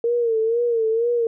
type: tone with vibrato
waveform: sine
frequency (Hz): 460.4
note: A#4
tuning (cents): -22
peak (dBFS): -17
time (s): 0.04-1.27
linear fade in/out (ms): 2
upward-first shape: sine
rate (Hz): 2.1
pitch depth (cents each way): 75
effects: none